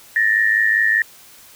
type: tone pair together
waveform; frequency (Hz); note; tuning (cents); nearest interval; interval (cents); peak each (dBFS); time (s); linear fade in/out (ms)
sine; 1766 / 1871; A6 / A#6; +6 / +6; minor second; 100; -16; 0.16-1.02; 2
effects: white hiss -45 dBFS RMS until 1.55 s